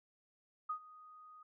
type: tone with ADSR envelope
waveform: sine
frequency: 1244.5 Hz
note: D#6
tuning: in tune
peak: -34 dBFS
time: 0.69-1.43 s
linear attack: 10 ms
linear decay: 86 ms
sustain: -20 dB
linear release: 5 ms
effects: none